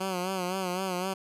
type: tone with vibrato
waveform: 10% pulse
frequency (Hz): 185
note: F#3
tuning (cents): 0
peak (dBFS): -21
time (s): 0-1.14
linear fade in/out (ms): 10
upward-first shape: sine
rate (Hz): 3.9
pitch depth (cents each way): 70
effects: resampled to 32000 Hz